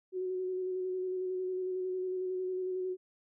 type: tone with vibrato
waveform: sine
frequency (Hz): 370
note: F#4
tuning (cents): 0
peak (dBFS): -32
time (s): 0.12-2.97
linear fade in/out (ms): 50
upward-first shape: square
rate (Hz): 11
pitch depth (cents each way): 16
effects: none